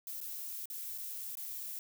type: noise with dropouts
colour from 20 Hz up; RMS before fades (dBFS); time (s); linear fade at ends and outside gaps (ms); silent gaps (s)
violet; -42; 0.07-1.79; 1; 0.204-0.213 / 0.656-0.7 / 0.979-0.983 / 1.353-1.371
effects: none